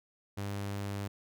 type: tone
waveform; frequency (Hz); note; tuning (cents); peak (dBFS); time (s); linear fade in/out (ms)
sawtooth; 100.4; G2; +42; -31; 0.37-1.08; 10
effects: none